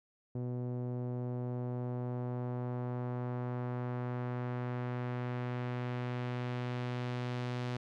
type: tone with low-pass filter sweep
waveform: sawtooth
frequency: 123.47 Hz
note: B2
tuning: in tune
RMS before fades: -37 dBFS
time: 0.35-7.77 s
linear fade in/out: 5 ms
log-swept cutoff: 450 to 4400 Hz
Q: 0.91
effects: none